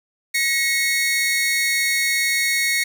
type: tone pair together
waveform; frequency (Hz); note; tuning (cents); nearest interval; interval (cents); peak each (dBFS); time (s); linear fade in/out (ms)
sawtooth; 1897.6 / 2191; A#6 / C#7; +30 / -21; major second; 249; -19 / -16; 0.34-2.84; 10
effects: none